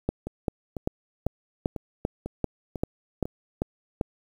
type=two click trains; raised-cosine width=2 ms; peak=-19 / -11 dBFS; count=7 / 11; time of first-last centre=0.27-3.255 / 0.09-4.012 s; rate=2.01 / 2.55 Hz; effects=8-bit